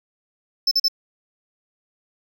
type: tone bursts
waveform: triangle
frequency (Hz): 5274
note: E8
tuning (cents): 0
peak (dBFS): -14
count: 3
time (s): 0.67-0.883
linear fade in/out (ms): 5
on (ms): 43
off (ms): 42
effects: none